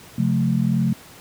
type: tone cluster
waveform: sine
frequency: 135.2 / 177.9 / 218.3 Hz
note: C#3 / F3 / A3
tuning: -43 / +32 / -13 cents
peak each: -21 dBFS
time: 0.18-0.93 s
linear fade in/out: 5 ms
effects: pink hiss -44 dBFS RMS until 1.2 s + high-pass 80 Hz 12 dB/octave